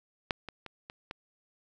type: clicks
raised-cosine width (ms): 0.3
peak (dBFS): -12 / -24 / -26 / -26 / -22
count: 5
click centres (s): 0.308 / 0.487 / 0.663 / 0.899 / 1.111
effects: none